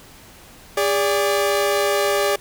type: tone pair together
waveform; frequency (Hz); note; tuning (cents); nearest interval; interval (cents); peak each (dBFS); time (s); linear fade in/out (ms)
sawtooth; 406.3 / 579.8; G#4 / D5; -38 / -22; tritone; 616; -16; 0.77-2.36; 5
effects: pink hiss -45 dBFS RMS until 2.4 s